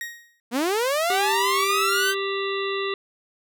40% pulse tone with exponential decay, 1880 Hz, A#6, 14 cents sharp, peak -26 dBFS, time 0.01-0.4 s, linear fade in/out 1 ms, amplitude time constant 84 ms
sawtooth linear sweep, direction up, 223.5 to 1576 Hz, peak -17 dBFS, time 0.51-2.15 s, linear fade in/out 50 ms
harmonic tone, 392.8 Hz, G4, 4 cents sharp, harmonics 1 / 3 / 5 / 7 / 9 / 10, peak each -26 / -31 / -33 / -34 / -36 / -36 dBFS, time 1.1-2.94 s, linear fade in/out 2 ms
effects none

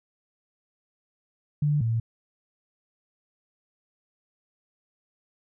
sine tone pair in turn, 147.7 / 113.97 Hz, D3 / A#2, +10 / -39 cents, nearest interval major third, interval 449 cents, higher first, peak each -20 / -22 dBFS, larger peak first, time 1.62-1.81 / 1.81-2 s, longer neither, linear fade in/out 5 ms, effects none

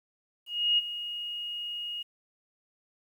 sine tone with ADSR envelope, 2871 Hz, F7, 47 cents sharp, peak -20 dBFS, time 0.46-2.03 s, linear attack 320 ms, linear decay 25 ms, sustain -13 dB, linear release 13 ms, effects 10-bit

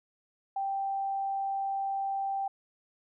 sine tone, 784 Hz, G5, in tune, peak -29 dBFS, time 0.56-2.48 s, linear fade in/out 5 ms, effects none

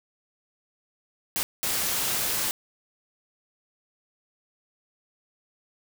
white noise bursts at uneven times, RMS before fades -27 dBFS, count 2, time 1.36-1.43 / 1.63-2.51 s, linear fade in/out 0 ms, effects none

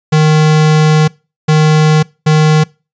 square tone bursts at uneven times, 154.6 Hz, D#3, 11 cents flat, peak -6 dBFS, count 3, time 0.12-1.08 / 1.48-2.03 / 2.26-2.64 s, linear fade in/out 10 ms, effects noise-tail reverb RT60 0.3 s tail -24 dB re dry + resampled to 16000 Hz

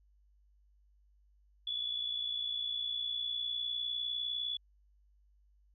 sine tone with amplitude modulation, 3425 Hz, A7, 47 cents flat, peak -31 dBFS, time 1.67-4.57 s, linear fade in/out 5 ms, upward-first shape sine, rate 59.8 Hz, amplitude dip 60%, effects added 50 Hz sine -64 dBFS peak until 5.74 s

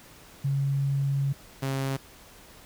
sine / sawtooth tone pair in turn, 138.59 / 135.19 Hz, C#3 / C#3, 0 / -43 cents, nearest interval unison, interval 43 cents, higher first, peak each -23 dBFS, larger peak neither, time 0.44-1.33 / 1.62-1.97 s, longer first, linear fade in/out 10 ms, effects pink hiss -51 dBFS RMS until 2.65 s

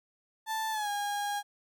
35% pulse tone with pitch glide, 881 to 817.3 Hz, A5 to G#5, +2 to -28 cents, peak -29 dBFS, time 0.46-1.43 s, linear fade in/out 50 ms, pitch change -130 cents, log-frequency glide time 0.71-0.89 s, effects none

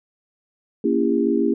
sine chord, A# diminished seventh, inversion none, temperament just, 233.1 / 279.7 / 335.6 / 402.8 Hz, A#3 / C#4 / E4 / G4, 0 / +16 / +31 / +47 cents, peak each -22 dBFS, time 0.84-1.54 s, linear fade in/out 5 ms, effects none

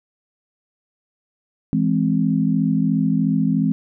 sine chord, E augmented, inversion none, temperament equal, 164.81 / 207.7 / 261.6 Hz, E3 / G#3 / B#3, 0 / 0 / 0 cents, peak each -20 dBFS, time 1.73-3.72 s, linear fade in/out 0 ms, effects none

